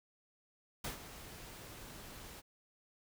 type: noise with ADSR envelope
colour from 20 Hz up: pink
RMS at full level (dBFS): -39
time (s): 0.84-2.42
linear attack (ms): 6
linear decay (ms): 120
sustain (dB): -12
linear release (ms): 31
effects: none